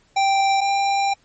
square tone pair in turn, 784 / 793.1 Hz, G5 / G5, 0 / +20 cents, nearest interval unison, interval 20 cents, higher second, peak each -16 / -18 dBFS, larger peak first, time 0.16-0.61 / 0.61-1.14 s, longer second, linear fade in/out 10 ms, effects pink hiss -59 dBFS RMS until 1.24 s + MP3 32 kbps

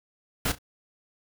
pink noise with echo, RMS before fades -26 dBFS, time 0.45-0.52 s, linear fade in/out 5 ms, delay 33 ms, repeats 2, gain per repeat -14 dB, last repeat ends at 0.586 s, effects none

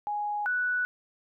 sine tone pair in turn, 830.6 / 1480 Hz, G#5 / F#6, 0 / 0 cents, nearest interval minor seventh, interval 1000 cents, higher second, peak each -28 / -25 dBFS, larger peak second, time 0.07-0.46 / 0.46-0.85 s, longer neither, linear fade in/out 0 ms, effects none

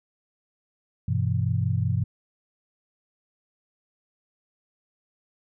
sine chord, E minor, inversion first, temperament equal, 98 / 123.47 / 164.81 Hz, G2 / B2 / E3, 0 / 0 / 0 cents, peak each -25 / -25 / -29 dBFS, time 1.08-2.04 s, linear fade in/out 5 ms, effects none

